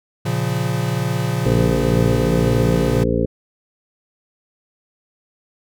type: chord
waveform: square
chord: Bb minor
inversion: none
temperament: equal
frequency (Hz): 116.54 / 138.59 / 174.61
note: Bb2 / Db3 / F3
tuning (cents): 0 / 0 / 0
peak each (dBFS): -23 / -23 / -25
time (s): 0.25-3.04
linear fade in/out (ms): 10
type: harmonic tone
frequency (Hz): 57.3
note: A#1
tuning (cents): -29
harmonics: 1 / 2 / 3 / 4 / 5 / 7 / 8 / 9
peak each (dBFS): -24 / -24 / -24 / -24 / -24 / -24 / -24 / -24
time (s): 1.45-3.26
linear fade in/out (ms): 10
effects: none